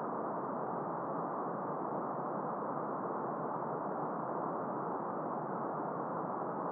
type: band-pass noise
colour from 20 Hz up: white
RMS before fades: -38 dBFS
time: 0-6.71 s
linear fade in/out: 0 ms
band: 140 to 1200 Hz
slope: 48 dB/octave
effects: none